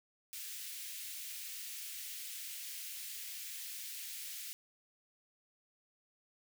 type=high-pass noise; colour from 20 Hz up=white; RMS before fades=-45 dBFS; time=0.33-4.53 s; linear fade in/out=0 ms; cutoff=2000 Hz; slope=24 dB/octave; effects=none